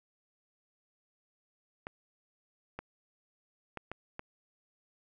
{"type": "clicks", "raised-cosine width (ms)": 0.5, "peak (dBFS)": -24, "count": 5, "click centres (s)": [1.869, 2.79, 3.773, 3.916, 4.194], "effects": []}